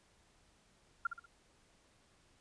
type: tone with echo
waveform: sine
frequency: 1390 Hz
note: F6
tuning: 9 cents flat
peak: -30 dBFS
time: 1.05-1.07 s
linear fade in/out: 5 ms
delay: 63 ms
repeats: 3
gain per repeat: -8 dB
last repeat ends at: 1.259 s
effects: pink hiss -69 dBFS RMS until 2.4 s + resampled to 22050 Hz